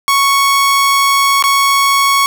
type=tone with dropouts; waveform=sawtooth; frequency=1108.7 Hz; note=C#6; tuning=in tune; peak=-5 dBFS; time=0.08-2.26 s; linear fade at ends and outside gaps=0 ms; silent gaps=1.425-1.439 s; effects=none